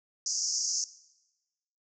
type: band-pass noise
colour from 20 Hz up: white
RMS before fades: -31 dBFS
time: 0.26-0.84 s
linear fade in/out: 2 ms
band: 5000 to 6800 Hz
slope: 96 dB/octave
effects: noise-tail reverb RT60 1.0 s tail -18 dB re dry